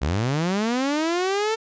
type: linear sweep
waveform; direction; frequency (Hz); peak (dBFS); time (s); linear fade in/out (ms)
sawtooth; up; 61.74 to 451.5; -17; 0.01-1.56; 20
effects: resampled to 16000 Hz